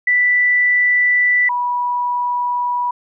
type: tone pair in turn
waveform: sine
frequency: 1975.5 / 975.8 Hz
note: B6 / B5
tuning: 0 / -21 cents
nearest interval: octave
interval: 1221 cents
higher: first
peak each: -11 / -16 dBFS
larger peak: first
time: 0.07-1.49 / 1.49-2.91 s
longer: neither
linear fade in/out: 5 ms
effects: none